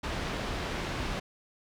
pink low-pass noise, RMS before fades -34 dBFS, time 0.03-1.2 s, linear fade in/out 10 ms, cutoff 3900 Hz, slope 12 dB/octave, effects none

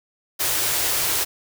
white band-stop noise, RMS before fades -22 dBFS, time 0.39-1.25 s, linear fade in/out 20 ms, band 160 to 280 Hz, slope 96 dB/octave, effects none

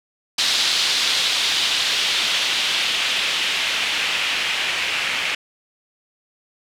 blue noise with low-pass filter sweep, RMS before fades -21 dBFS, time 0.38-5.35 s, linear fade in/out 5 ms, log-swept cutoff 4000 to 2500 Hz, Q 2, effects none

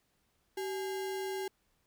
sine tone with sample-and-hold, 383 Hz, G4, 40 cents flat, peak -34 dBFS, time 0.57-1.48 s, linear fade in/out 5 ms, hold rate 1225 Hz, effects pink hiss -75 dBFS RMS until 1.86 s

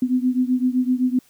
sine beating tone pair, 250.2 / 258 Hz, B3 / C4, +23 / -24 cents, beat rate 7.8 Hz, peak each -19 / -21 dBFS, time 0.02-1.19 s, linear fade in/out 5 ms, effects white hiss -57 dBFS RMS until 1.29 s

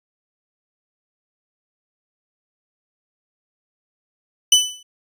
25% pulse tone with exponential decay, 2996 Hz, F#7, 21 cents sharp, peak -3 dBFS, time 4.52-4.83 s, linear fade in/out 5 ms, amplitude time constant 66 ms, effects resampled to 32000 Hz

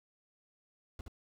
brown noise with echo, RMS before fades -42 dBFS, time 0.99-1.01 s, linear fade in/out 2 ms, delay 71 ms, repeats 1, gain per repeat -3 dB, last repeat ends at 1.081 s, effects none

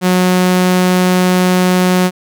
sawtooth tone, 182.4 Hz, F#3, 24 cents flat, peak -5 dBFS, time 0.01-2.11 s, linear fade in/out 50 ms, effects none

